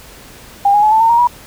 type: tone with pitch steps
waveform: sine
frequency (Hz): 802 / 827.4 / 853.6 / 880.7 / 908.6 / 937.4 / 967.1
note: G5 / G#5 / G#5 / A5 / A#5 / A#5 / B5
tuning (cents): +39 / -7 / +47 / +1 / -45 / +9 / -37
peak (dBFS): -7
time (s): 0.65-1.273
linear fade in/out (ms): 5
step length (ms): 89
effects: pink hiss -38 dBFS RMS until 1.46 s